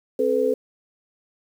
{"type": "tone cluster", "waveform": "sine", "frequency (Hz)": [264.6, 433.9, 500], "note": ["C4", "A4", "B4"], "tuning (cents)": [20, -24, 21], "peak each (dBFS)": [-27, -21, -21], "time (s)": [0.19, 0.54], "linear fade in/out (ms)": 5, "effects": ["8-bit"]}